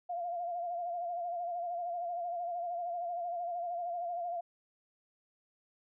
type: tone with vibrato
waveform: sine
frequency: 696 Hz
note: F5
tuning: 6 cents flat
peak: -34 dBFS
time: 0.09-4.41 s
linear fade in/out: 10 ms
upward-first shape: sine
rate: 13 Hz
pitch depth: 51 cents each way
effects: none